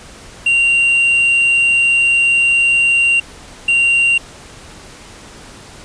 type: tone pair in turn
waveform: triangle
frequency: 2765 / 2765 Hz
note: F7 / F7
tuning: -18 / -18 cents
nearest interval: unison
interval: 0 cents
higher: neither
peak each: -8 dBFS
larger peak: neither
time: 0.46-3.2 / 3.68-4.18 s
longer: first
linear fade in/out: 5 ms
effects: pink hiss -37 dBFS RMS until 5.84 s + resampled to 22050 Hz